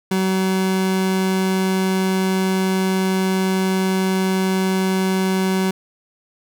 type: tone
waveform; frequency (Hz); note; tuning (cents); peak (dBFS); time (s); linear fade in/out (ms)
30% pulse; 188.9; F#3; +36; -14; 0.11-5.71; 5
effects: none